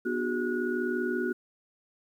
sine tone cluster, 245.7 / 300.3 / 365.5 / 405.9 / 1456 Hz, B3 / D4 / F#4 / G#4 / F#6, -9 / +39 / -21 / -40 / -28 cents, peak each -32 / -39 / -30 / -37 / -35 dBFS, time 0.05-1.33 s, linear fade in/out 10 ms, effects 10-bit

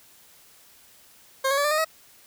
20% pulse tone with pitch steps, 534 / 553.5 / 573.7 / 594.6 / 616.2 / 638.7 Hz, C5 / C#5 / D5 / D5 / D#5 / D#5, +35 / -3 / -41 / +21 / -17 / +45 cents, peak -16 dBFS, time 1.44-1.848 s, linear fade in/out 10 ms, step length 68 ms, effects white hiss -54 dBFS RMS until 2.26 s

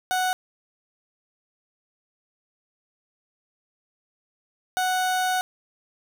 30% pulse tone pair in turn, 740 / 740 Hz, F#5 / F#5, 0 / 0 cents, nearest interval unison, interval 0 cents, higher neither, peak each -19 dBFS, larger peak neither, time 0.11-0.33 / 4.77-5.41 s, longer second, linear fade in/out 0 ms, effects none

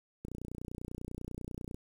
click train, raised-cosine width 3 ms, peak -28 dBFS, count 46, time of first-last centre 0.25-1.745 s, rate 30.1 Hz, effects 9-bit

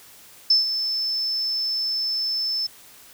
sine tone with ADSR envelope, 5270 Hz, E8, 1 cent flat, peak -12 dBFS, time 0.5-2.67 s, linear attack 5 ms, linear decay 140 ms, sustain -10 dB, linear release 9 ms, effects white hiss -48 dBFS RMS until 3.13 s

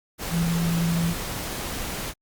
sine tone in noise, 168.4 Hz, E3, 37 cents sharp, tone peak -21 dBFS, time 0.3-1.15 s, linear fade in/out 50 ms, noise pink, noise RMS -31 dBFS, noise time 0.18-2.14 s, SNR +7 dB, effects Opus 48 kbps

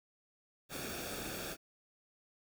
pink noise with comb filter, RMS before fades -42 dBFS, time 0.69-1.57 s, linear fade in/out 50 ms, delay 0.99 ms, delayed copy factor -0.65, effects none

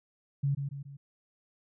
sine tone with echo, 140 Hz, C#3, 18 cents sharp, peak -25 dBFS, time 0.43-0.55 s, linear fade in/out 10 ms, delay 140 ms, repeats 3, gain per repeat -6 dB, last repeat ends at 0.97 s, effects none

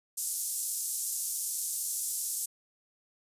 pink band-pass noise, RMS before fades -34 dBFS, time 0.17-2.46 s, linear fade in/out 10 ms, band 6900 to 13000 Hz, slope 24 dB/octave, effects resampled to 32000 Hz

